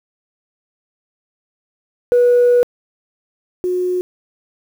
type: tone pair in turn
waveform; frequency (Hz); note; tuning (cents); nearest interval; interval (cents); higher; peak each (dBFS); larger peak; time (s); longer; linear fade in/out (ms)
sine; 487 / 362.5; B4 / F#4; -24 / -35; perfect fourth; 511; first; -7 / -15; first; 2.12-2.63 / 3.64-4.01; first; 0
effects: tanh soft clip ceiling -6 dBFS + 7-bit